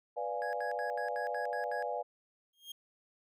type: chord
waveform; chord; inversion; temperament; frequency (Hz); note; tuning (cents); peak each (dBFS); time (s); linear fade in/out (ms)
sine; B diminished seventh; none; equal; 493.9 / 587.3 / 698.5 / 830.6; B4 / D5 / F5 / Ab5; 0 / 0 / 0 / 0; -39; 0.16-2.03; 20
type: tone bursts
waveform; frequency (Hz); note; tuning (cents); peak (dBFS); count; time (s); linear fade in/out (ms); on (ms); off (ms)
triangle; 1661.2; G#6; 0; -38; 8; 0.42-1.825; 0; 110; 75
type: tone with exponential growth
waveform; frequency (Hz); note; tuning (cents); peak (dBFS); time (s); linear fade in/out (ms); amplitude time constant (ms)
40% pulse; 3232; G#7; -48; -39; 2.53-2.72; 5; 40
effects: none